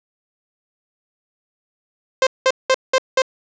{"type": "tone bursts", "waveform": "sawtooth", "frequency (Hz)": 523.3, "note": "C5", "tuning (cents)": 0, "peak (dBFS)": -8, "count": 5, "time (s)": [2.22, 3.22], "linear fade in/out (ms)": 2, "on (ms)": 48, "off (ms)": 190, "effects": ["resampled to 16000 Hz", "8-bit"]}